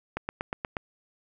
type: click train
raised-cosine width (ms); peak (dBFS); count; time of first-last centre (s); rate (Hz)
0.5; -15; 6; 0.17-0.768; 8.36
effects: none